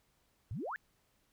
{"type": "exponential sweep", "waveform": "sine", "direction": "up", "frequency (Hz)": [87.1, 1835], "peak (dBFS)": -37, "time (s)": [0.51, 0.76], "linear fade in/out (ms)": 0, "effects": ["pink hiss -74 dBFS RMS until 1.32 s"]}